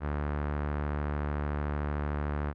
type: tone with low-pass filter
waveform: sawtooth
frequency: 73.42 Hz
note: D2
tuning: in tune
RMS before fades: -32 dBFS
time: 0-2.54 s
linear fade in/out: 50 ms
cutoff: 1500 Hz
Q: 1.6
effects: none